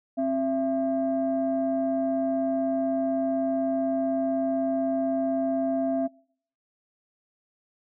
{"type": "tone pair together", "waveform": "sine", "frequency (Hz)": [265.9, 670], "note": ["C4", "E5"], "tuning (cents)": [28, 28], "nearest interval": "octave + major third", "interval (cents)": 1600, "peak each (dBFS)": [-25, -25], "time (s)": [0.17, 6.08], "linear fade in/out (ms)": 20, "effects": ["noise-tail reverb RT60 0.6 s tail -26 dB re dry", "tanh soft clip ceiling -17 dBFS"]}